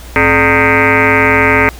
sine tone with frequency modulation, 1244.5 Hz, D#6, in tune, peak -6 dBFS, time 0.16-1.69 s, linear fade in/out 0 ms, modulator 163 Hz, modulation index 6.7, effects added 60 Hz sine -29 dBFS peak until 1.79 s + pink hiss -35 dBFS RMS until 1.79 s

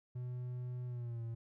triangle tone with pitch glide, 124.2 to 115.22 Hz, B2 to A#2, +10 to -20 cents, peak -37 dBFS, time 0.15-1.35 s, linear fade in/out 10 ms, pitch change -130 cents, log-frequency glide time 0.86-1.23 s, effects none

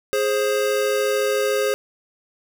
square tone pair together, 416.4 / 530 Hz, G#4 / C5, +5 / +22 cents, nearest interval major third, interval 417 cents, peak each -22 dBFS, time 0.13-1.74 s, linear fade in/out 0 ms, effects none

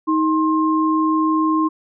sine tone pair together, 315.4 / 1061 Hz, D#4 / C6, +24 / +24 cents, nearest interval octave + major sixth, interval 2100 cents, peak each -16 / -19 dBFS, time 0.07-1.69 s, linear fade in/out 20 ms, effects none

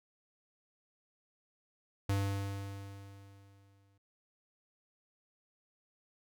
square tone with exponential decay, 99 Hz, G2, 18 cents sharp, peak -29 dBFS, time 2.09-3.98 s, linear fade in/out 5 ms, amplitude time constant 410 ms, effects none

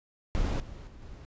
brown noise with level steps, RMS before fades -28 / -43 / -48 / -45 dBFS, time 0.35-1.25 s, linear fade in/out 0 ms, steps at 0.6 / 0.87 / 1.02 s, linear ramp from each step 2 ms, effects resampled to 16000 Hz

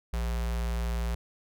square tone with notch filter, 58.27 Hz, A#1, in tune, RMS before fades -30 dBFS, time 0.13-1.15 s, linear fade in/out 5 ms, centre 280 Hz, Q 1.8, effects none

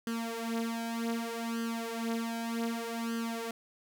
sawtooth tone with flanger, 230 Hz, A#3, 23 cents flat, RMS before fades -35 dBFS, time 0.07-3.51 s, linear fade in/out 2 ms, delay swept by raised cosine 0.64 to 5.64 ms, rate 0.65 Hz, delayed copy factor +0.8, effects 11-bit

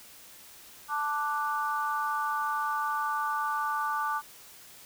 sine chord, D major, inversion second, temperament equal, 880 / 1174.7 / 1480 Hz, A5 / D6 / F#6, 0 / 0 / 0 cents, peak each -32 / -30 / -35 dBFS, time 0.88-4.22 s, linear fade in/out 50 ms, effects white hiss -51 dBFS RMS until 4.85 s

